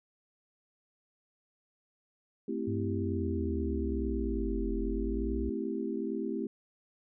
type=chord; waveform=sine; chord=A minor seventh; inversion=none; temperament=equal with one note detuned; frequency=220 / 260.9 / 329.6 / 392 Hz; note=A3 / C4 / E4 / G4; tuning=0 / -5 / 0 / 0 cents; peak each=-37 dBFS; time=2.48-6.47 s; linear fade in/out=5 ms
type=linear two-way sweep; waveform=sine; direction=down then up; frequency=103.83 to 42.26 to 63.8 Hz; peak=-33 dBFS; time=2.67-5.5 s; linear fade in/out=10 ms; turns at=4.78 s
effects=none